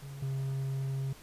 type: tone pair in turn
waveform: triangle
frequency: 138.59 / 134.96 Hz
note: C#3 / C#3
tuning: 0 / -46 cents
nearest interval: unison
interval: 46 cents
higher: first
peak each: -39 / -29 dBFS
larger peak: second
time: 0.02-0.22 / 0.22-1.13 s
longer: second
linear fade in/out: 5 ms
effects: pink hiss -54 dBFS RMS until 1.22 s + resampled to 32000 Hz